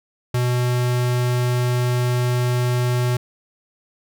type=tone; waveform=square; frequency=123.47 Hz; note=B2; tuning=in tune; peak=-18 dBFS; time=0.34-3.17 s; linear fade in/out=5 ms; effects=none